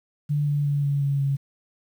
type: tone with pitch steps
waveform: sine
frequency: 146.83 / 145.14 / 143.48 / 141.83 / 140.2 / 138.59 Hz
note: D3 / D3 / D3 / C#3 / C#3 / C#3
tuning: 0 / -20 / -40 / +40 / +20 / 0 cents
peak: -20 dBFS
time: 0.29-1.37 s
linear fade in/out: 20 ms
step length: 180 ms
effects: 9-bit